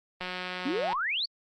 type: click train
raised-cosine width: 0.3 ms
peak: -19 dBFS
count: 132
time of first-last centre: 0.21-0.93 s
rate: 182 Hz
type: exponential sweep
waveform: sine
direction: up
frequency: 245.3 to 4699 Hz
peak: -27 dBFS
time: 0.65-1.26 s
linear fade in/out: 10 ms
effects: Opus 24 kbps